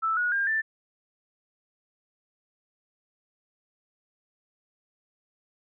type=tone with pitch steps; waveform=sine; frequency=1318.5 / 1454.5 / 1604.6 / 1770.2 Hz; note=E6 / F#6 / G6 / A6; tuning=0 / -30 / +40 / +10 cents; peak=-23 dBFS; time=0.02-0.62 s; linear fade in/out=20 ms; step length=150 ms; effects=none